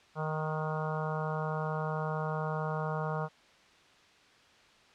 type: harmonic tone with a mistuned harmonic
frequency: 155.56 Hz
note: D#3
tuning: in tune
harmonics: 1 / 3 / 4 / 5 / 6 / 7 / 8 / 9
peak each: -34 / -39 / -40 / -41 / -42 / -42 / -43 / -44 dBFS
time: 0.15-3.29 s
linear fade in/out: 50 ms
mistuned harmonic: 9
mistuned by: +27 cents
effects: white hiss -60 dBFS RMS until 4.94 s + low-pass 4000 Hz 12 dB/octave